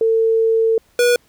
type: tone pair in turn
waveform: sine / square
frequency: 450 / 484.6 Hz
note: A4 / B4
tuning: +39 / -33 cents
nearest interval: minor second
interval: 128 cents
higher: second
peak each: -12 dBFS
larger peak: neither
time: 0.01-0.78 / 0.99-1.16 s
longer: first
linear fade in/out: 2 ms
effects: pink hiss -57 dBFS RMS until 1.28 s